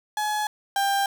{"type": "tone pair in turn", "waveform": "35% pulse", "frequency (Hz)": [846, 793.7], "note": ["G#5", "G5"], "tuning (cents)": [32, 21], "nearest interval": "minor second", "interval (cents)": 111, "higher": "first", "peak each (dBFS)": [-22, -19], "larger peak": "second", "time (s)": [[0.17, 0.47], [0.76, 1.06]], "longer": "neither", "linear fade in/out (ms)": 2, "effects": []}